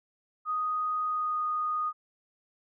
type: tone with pitch glide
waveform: sine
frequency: 1245 to 1235.7 Hz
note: D#6 to D#6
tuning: +1 to -12 cents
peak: -27 dBFS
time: 0.45-1.93 s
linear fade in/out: 50 ms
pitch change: -13 cents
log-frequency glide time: 1.06-1.39 s
effects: none